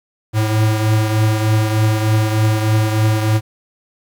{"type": "beating tone pair", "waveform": "square", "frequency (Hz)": [108.2, 111.5], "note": ["A2", "A2"], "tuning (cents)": [-29, 23], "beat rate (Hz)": 3.3, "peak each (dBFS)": [-14, -22], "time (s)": [0.33, 3.41], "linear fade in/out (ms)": 50, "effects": ["8-bit"]}